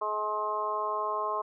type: harmonic tone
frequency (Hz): 212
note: G#3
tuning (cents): +36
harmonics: 2 / 3 / 4 / 5 / 6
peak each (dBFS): -37 / -36 / -38 / -30 / -41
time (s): 0.01-1.42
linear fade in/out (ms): 10
effects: none